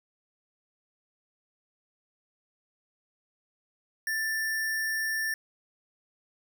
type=tone with sample-and-hold; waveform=sine; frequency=1769 Hz; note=A6; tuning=9 cents sharp; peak=-27 dBFS; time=4.07-5.34 s; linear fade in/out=2 ms; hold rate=7350 Hz; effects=none